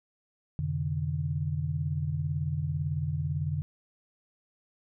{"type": "tone cluster", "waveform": "sine", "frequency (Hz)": [89.8, 131.5, 149.5], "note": ["F2", "C3", "D3"], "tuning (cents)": [49, 9, 31], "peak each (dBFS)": [-33, -35, -30], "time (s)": [0.59, 3.62], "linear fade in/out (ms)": 0, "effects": []}